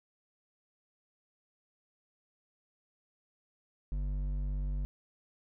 sine tone with hard clipping, 48.73 Hz, G1, 10 cents flat, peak -33 dBFS, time 3.92-4.85 s, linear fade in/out 0 ms, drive 8 dB, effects none

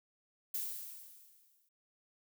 violet noise with exponential decay, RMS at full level -36 dBFS, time 0.54-1.69 s, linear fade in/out 5 ms, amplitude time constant 250 ms, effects none

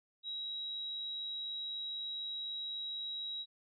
sine tone, 3851 Hz, B7, 44 cents flat, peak -38 dBFS, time 0.23-3.46 s, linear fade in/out 50 ms, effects none

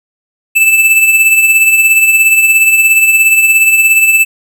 square tone with tremolo, 2637 Hz, E7, in tune, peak -3 dBFS, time 0.55-4.25 s, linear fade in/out 20 ms, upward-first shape triangle, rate 17 Hz, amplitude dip 55%, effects none

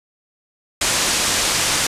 white low-pass noise, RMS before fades -19 dBFS, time 0.81-1.87 s, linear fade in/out 5 ms, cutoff 8700 Hz, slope 24 dB/octave, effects resampled to 32000 Hz

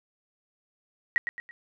sine tone with echo, 1900 Hz, A#6, 33 cents sharp, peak -19 dBFS, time 1.16-1.18 s, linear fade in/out 0 ms, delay 110 ms, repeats 3, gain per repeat -8 dB, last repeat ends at 1.51 s, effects none

